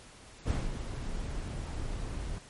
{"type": "noise with ADSR envelope", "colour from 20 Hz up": "brown", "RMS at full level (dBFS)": -28, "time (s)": [0.45, 2.39], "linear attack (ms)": 31, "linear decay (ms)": 220, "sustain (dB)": -8, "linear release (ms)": 13, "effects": ["pink hiss -53 dBFS RMS until 2.49 s", "MP3 48 kbps"]}